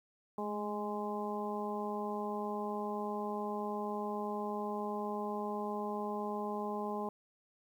harmonic tone with a mistuned harmonic, 207.7 Hz, G#3, in tune, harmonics 1 / 2 / 3 / 4 / 5, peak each -40 / -40 / -44 / -41 / -43 dBFS, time 0.38-7.09 s, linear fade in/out 2 ms, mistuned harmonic 1, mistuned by +28 cents, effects 11-bit

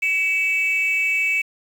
sine tone pair together, 2267 / 2634 Hz, C#7 / E7, +38 / -2 cents, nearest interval minor third, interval 260 cents, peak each -19 / -19 dBFS, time 0.02-1.42 s, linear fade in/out 10 ms, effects tanh soft clip ceiling -13 dBFS + 7-bit

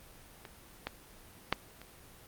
clicks, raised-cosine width 0.3 ms, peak -29 / -19 / -10 / -30 dBFS, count 4, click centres 0.452 / 0.87 / 1.526 / 1.816 s, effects pink hiss -55 dBFS RMS until 2.27 s + Opus 24 kbps

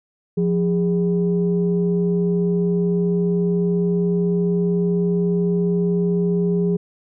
sine tone pair together, 175.4 / 409.5 Hz, F3 / G#4, +8 / -24 cents, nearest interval octave + minor third, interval 1468 cents, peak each -17 / -20 dBFS, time 0.37-6.77 s, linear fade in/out 10 ms, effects tanh soft clip ceiling -9 dBFS

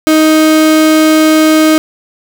35% pulse tone, 312.8 Hz, D#4, 9 cents sharp, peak -3 dBFS, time 0.07-1.78 s, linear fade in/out 0 ms, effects none

